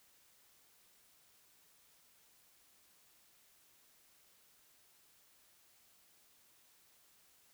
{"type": "silence", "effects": ["white hiss -68 dBFS RMS until 7.53 s"]}